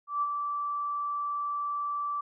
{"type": "tone with ADSR envelope", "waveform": "sine", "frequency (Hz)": 1163, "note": "D6", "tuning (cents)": -17, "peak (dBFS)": -24, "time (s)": [0.07, 2.21], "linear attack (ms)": 150, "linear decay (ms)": 41, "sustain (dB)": -5, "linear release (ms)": 7, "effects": []}